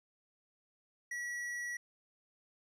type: tone with hard clipping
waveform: sine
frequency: 1932 Hz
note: B6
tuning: 39 cents flat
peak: -39 dBFS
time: 1.11-1.77 s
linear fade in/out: 5 ms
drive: 9 dB
effects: none